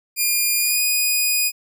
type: tone with pitch glide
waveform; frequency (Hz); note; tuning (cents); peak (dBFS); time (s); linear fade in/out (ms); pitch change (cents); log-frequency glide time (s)
5% pulse; 2417 to 2475; D7 to D#7; +49 to -10; -8; 0.16-1.52; 50; +41; 0.57-0.8
effects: none